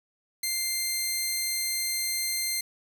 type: tone pair together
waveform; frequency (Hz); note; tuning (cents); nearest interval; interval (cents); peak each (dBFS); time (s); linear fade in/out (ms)
10% pulse; 2093 / 4186; C7 / C8; 0 / 0; octave; 1200; -20 / -29; 0.43-2.61; 5
effects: 8-bit